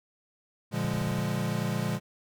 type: chord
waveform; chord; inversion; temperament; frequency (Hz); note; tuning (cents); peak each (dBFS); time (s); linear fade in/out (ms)
square; Bb dominant seventh; none; equal with one note detuned; 116.54 / 145.06 / 174.61 / 207.7; Bb2 / D3 / F3 / Ab3; 0 / -21 / 0 / 0; -34; 0.71-2; 50
type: clicks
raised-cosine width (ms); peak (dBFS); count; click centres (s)
5; -30; 7; 0.849 / 0.938 / 0.971 / 1.016 / 1.071 / 1.114 / 1.187
effects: none